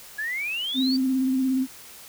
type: exponential sweep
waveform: sine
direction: up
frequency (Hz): 1661.2 to 4701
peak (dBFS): -26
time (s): 0.18-0.97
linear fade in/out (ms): 10
type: tone with vibrato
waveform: sine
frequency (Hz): 261.6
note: C4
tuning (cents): 0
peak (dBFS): -20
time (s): 0.74-1.67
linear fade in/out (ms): 50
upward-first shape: sine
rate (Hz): 17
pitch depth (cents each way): 29
effects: white hiss -45 dBFS RMS until 2.08 s